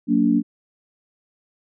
sine chord, Gb augmented, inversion none, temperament just, 185 / 231.2 / 289.1 Hz, Gb3 / Bb3 / D4, 0 / -14 / -27 cents, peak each -23 / -18 / -18 dBFS, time 0.07-0.43 s, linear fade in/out 50 ms, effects none

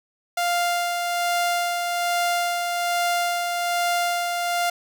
sawtooth tone with tremolo, 698.5 Hz, F5, in tune, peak -16 dBFS, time 0.37-4.7 s, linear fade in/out 5 ms, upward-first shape sine, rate 1.2 Hz, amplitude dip 35%, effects none

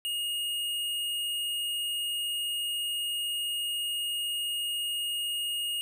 square tone, 2859 Hz, F7, 40 cents sharp, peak -30 dBFS, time 0.05-5.81 s, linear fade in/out 0 ms, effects none

